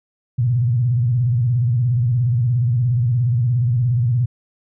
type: tone with vibrato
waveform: sine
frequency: 120.9 Hz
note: B2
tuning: 36 cents flat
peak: -14 dBFS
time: 0.38-4.26 s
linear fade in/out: 10 ms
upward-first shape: square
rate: 17 Hz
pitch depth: 110 cents each way
effects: none